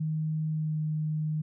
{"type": "tone with pitch glide", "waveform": "sine", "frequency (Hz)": [156.2, 154.41], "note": ["D#3", "D#3"], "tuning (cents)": [7, -13], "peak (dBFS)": -27, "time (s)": [0, 1.42], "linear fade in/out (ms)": 10, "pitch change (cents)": -20, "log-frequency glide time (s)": [0.5, 0.79], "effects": []}